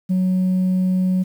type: tone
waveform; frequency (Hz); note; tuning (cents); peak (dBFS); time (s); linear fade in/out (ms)
sine; 185; F#3; 0; -13; 0.09-1.24; 20
effects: tanh soft clip ceiling -14 dBFS + 8-bit